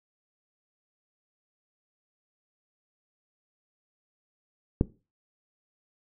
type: click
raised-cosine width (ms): 3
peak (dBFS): -8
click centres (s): 4.811
effects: noise-tail reverb RT60 0.3 s tail -18 dB re dry